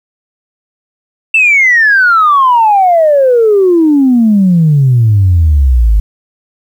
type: exponential sweep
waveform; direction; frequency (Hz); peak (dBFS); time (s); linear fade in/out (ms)
sine; down; 2697 to 50; -3; 1.34-6; 5
effects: tanh soft clip ceiling 0 dBFS + 7-bit